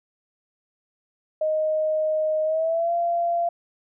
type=tone with pitch glide; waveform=sine; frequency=622.3 to 686.5 Hz; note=D#5 to F5; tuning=0 to -30 cents; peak=-20 dBFS; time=1.41-3.49 s; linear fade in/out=5 ms; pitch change=+170 cents; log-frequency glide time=2.44-2.93 s; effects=none